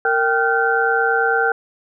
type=tone cluster; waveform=sine; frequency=460.1 / 782 / 1401 / 1530 Hz; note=A#4 / G5 / F6 / G6; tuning=-23 / -4 / +5 / -42 cents; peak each=-20 dBFS; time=0.05-1.52 s; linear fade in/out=2 ms; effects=none